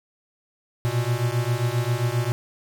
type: beating tone pair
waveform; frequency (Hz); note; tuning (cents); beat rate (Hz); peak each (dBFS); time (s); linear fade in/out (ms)
square; 116.8 / 124.3; A#2 / B2; +4 / +12; 7.5; -25; 0.85-2.32; 0
effects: none